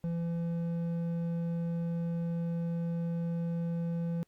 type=tone with hard clipping; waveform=sine; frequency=168.8 Hz; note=E3; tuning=41 cents sharp; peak=-32 dBFS; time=0.04-4.23 s; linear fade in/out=0 ms; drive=6 dB; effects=pink hiss -75 dBFS RMS until 4.27 s + Opus 48 kbps